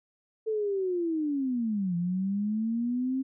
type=linear two-way sweep; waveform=sine; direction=down then up; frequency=445.4 to 170.4 to 267.8 Hz; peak=-26 dBFS; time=0.46-3.23 s; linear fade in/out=20 ms; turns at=1.96 s; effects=none